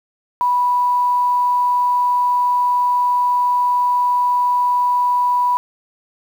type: tone with quantisation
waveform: sine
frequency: 983 Hz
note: B5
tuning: 8 cents flat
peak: -13 dBFS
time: 0.41-5.57 s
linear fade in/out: 0 ms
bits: 7
effects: none